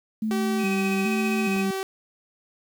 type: tone with vibrato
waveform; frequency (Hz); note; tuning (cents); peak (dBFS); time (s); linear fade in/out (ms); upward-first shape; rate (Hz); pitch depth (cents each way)
sine; 207.4; G#3; -2; -23; 0.22-1.71; 5; square; 1.2; 87
type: tone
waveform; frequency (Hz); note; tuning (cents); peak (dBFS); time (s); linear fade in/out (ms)
sawtooth; 384.2; G4; -35; -23; 0.31-1.83; 0
type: tone with tremolo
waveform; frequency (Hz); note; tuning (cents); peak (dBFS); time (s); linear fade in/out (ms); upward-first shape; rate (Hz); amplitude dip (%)
triangle; 2530; D#7; +28; -26; 0.58-1.66; 50; sine; 15; 65
type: click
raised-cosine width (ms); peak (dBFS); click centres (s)
1; -27; 1.564
effects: 9-bit